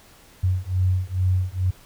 sine beating tone pair, 91.2 / 93.5 Hz, F#2 / F#2, -24 / +19 cents, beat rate 2.3 Hz, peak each -22 dBFS, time 0.43-1.71 s, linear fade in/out 10 ms, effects pink hiss -51 dBFS RMS until 1.85 s

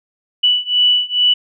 sine beating tone pair, 2960 / 2962.3 Hz, F#7 / F#7, 0 / +1 cents, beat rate 2.3 Hz, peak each -15 / -14 dBFS, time 0.43-1.34 s, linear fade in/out 10 ms, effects none

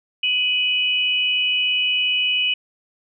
sine tone pair together, 2518 / 2955 Hz, D#7 / F#7, +20 / -3 cents, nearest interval minor third, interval 277 cents, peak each -21 / -19 dBFS, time 0.23-2.54 s, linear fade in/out 5 ms, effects none

